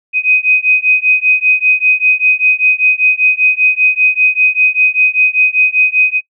sine beating tone pair, 2507 / 2512.1 Hz, D#7 / D#7, +12 / +16 cents, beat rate 5.1 Hz, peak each -11 dBFS, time 0.13-6.21 s, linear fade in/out 50 ms, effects noise-tail reverb RT60 0.1 s tail -23 dB re dry

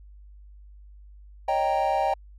triangle chord, Eb dominant seventh, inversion third, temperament equal, 554.4 / 622.3 / 784 / 932.3 Hz, Db5 / Eb5 / G5 / Bb5, 0 / 0 / 0 / 0 cents, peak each -28 / -26 / -22 / -28 dBFS, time 1.48-2.14 s, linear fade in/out 5 ms, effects added 50 Hz sine -45 dBFS peak until 2.38 s

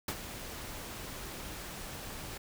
pink noise with ADSR envelope, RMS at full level -33 dBFS, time 0.08-2.38 s, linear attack 4 ms, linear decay 55 ms, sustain -10 dB, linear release 8 ms, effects none

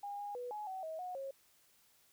sine tone with pitch steps, 811 / 818 / 491.2 / 841 / 757 / 638 / 728 / 543 Hz, G#5 / G#5 / B4 / G#5 / F#5 / D#5 / F#5 / C#5, -41 / -26 / -9 / +22 / +39 / +43 / -28 / -36 cents, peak -40 dBFS, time 0.03-1.31 s, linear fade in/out 5 ms, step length 160 ms, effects white hiss -69 dBFS RMS until 2.12 s

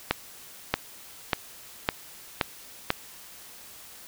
accelerating click train, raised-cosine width 0.3 ms, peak -5 dBFS, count 6, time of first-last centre 0.11-2.904 s, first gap 630 ms, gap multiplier 0.94, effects white hiss -47 dBFS RMS until 4.07 s

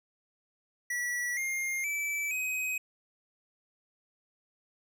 square tone with pitch steps, 1945 / 2121 / 2313 / 2522 Hz, B6 / C7 / D7 / D#7, -27 / +23 / -27 / +23 cents, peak -31 dBFS, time 0.9-2.78 s, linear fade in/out 5 ms, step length 470 ms, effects none

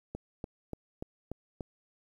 click train, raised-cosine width 2 ms, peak -24 dBFS, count 6, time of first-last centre 0.15-1.608 s, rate 3.43 Hz, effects 10-bit

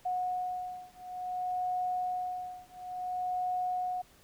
sine beating tone pair, 729 / 729.57 Hz, F#5 / F#5, -26 / -25 cents, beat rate 0.57 Hz, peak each -35 / -35 dBFS, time 0.05-4.02 s, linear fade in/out 10 ms, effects pink hiss -61 dBFS RMS until 4.23 s

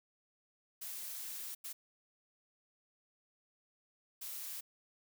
blue noise bursts at uneven times, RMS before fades -44 dBFS, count 3, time 0.81-1.55 / 1.64-1.73 / 4.21-4.61 s, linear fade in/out 10 ms, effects none

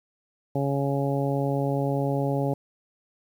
harmonic tone, 139.2 Hz, C#3, 8 cents sharp, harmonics 1 / 2 / 3 / 4 / 5 / 6, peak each -26 / -29 / -31 / -30 / -35 / -35 dBFS, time 0.55-2.54 s, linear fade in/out 5 ms, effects 9-bit

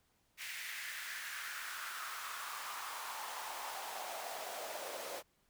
pink noise with high-pass filter sweep, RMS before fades -44 dBFS, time 0.37-5.23 s, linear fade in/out 50 ms, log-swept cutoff 2100 to 530 Hz, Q 3.3, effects pink hiss -75 dBFS RMS until 5.49 s

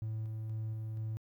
triangle tone with tremolo, 109.9 Hz, A2, 2 cents flat, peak -32 dBFS, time 0.02-1.17 s, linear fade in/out 0 ms, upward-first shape square, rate 2.1 Hz, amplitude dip 25%, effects tanh soft clip ceiling -29 dBFS + 12-bit

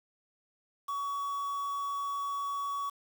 triangle tone with quantisation, 1127 Hz, C#6, 28 cents sharp, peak -30 dBFS, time 0.88-2.9 s, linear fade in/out 10 ms, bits 8, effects none

